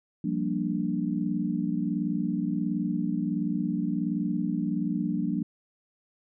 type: chord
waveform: sine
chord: G minor seventh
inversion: third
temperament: equal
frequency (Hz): 174.61 / 196 / 233.1 / 293.7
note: F3 / G3 / Bb3 / D4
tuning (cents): 0 / 0 / 0 / 0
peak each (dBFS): -31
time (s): 0.24-5.43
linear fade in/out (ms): 5
effects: none